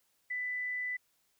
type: tone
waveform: sine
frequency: 1992 Hz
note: B6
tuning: 14 cents sharp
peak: -33 dBFS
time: 0.3-0.97 s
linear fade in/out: 10 ms
effects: white hiss -74 dBFS RMS until 1.39 s